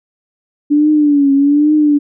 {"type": "tone with vibrato", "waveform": "sine", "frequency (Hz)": 290, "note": "D4", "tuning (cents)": -22, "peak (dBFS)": -7, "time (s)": [0.7, 1.99], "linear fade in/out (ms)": 20, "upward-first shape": "triangle", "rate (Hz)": 1.2, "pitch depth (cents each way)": 97, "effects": []}